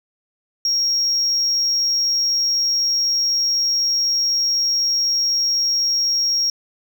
sine tone, 5588 Hz, F8, in tune, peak -14 dBFS, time 0.65-6.5 s, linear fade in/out 2 ms, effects tanh soft clip ceiling -14 dBFS

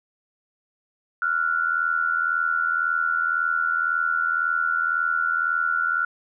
sine tone pair together, 1378 / 1459.9 Hz, F6 / F#6, -24 / -24 cents, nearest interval minor second, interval 100 cents, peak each -23 dBFS, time 1.22-6.05 s, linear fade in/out 2 ms, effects none

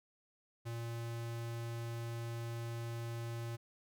square tone, 116.54 Hz, A#2, in tune, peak -40 dBFS, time 0.65-3.57 s, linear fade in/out 20 ms, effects none

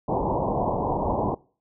white low-pass noise, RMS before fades -25 dBFS, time 0.08-1.35 s, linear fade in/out 10 ms, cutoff 1000 Hz, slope 96 dB/octave, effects noise-tail reverb RT60 0.4 s tail -22 dB re dry

